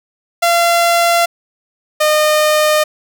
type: tone pair in turn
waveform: sawtooth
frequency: 685 / 610.3 Hz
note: F5 / D#5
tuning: -34 / -34 cents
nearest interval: major second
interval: 200 cents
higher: first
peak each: -6 dBFS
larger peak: neither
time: 0.42-1.26 / 2-2.84 s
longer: neither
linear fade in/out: 10 ms
effects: none